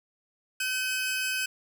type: tone pair together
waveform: sawtooth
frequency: 1530 / 2548 Hz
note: G6 / D#7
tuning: -42 / +41 cents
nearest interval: major sixth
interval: 883 cents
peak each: -27 dBFS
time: 0.6-1.46 s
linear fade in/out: 5 ms
effects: none